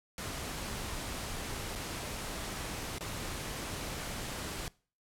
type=noise with dropouts; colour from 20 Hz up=pink; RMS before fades=-39 dBFS; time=0.18-4.68 s; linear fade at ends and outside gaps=1 ms; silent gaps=1.753-1.757 / 2.984-3.008 s; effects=noise-tail reverb RT60 0.4 s tail -22 dB re dry + low-pass 12000 Hz 12 dB/octave